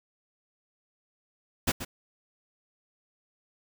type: noise with echo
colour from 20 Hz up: pink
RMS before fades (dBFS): -25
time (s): 1.67-1.72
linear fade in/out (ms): 10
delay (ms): 130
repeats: 1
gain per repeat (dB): -11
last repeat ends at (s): 1.85
effects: none